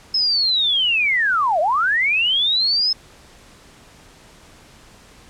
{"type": "linear two-way sweep", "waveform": "sine", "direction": "down then up", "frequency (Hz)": [5230, 589, 5230], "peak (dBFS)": -15, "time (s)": [0.14, 2.93], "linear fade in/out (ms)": 5, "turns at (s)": 1.6, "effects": ["pink hiss -47 dBFS RMS until 5.29 s", "low-pass 9000 Hz 12 dB/octave"]}